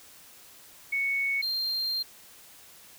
sine / triangle tone pair in turn, 2217 / 4185 Hz, C#7 / C8, 0 / 0 cents, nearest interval major seventh, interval 1100 cents, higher second, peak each -25 / -26 dBFS, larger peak first, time 0.92-1.42 / 1.42-2.03 s, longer second, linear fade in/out 10 ms, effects white hiss -52 dBFS RMS until 2.98 s

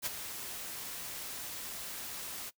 white noise with ADSR envelope, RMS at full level -33 dBFS, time 0.02-2.51 s, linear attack 41 ms, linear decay 23 ms, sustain -9 dB, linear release 31 ms, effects noise-tail reverb RT60 0.1 s tail -21 dB re dry

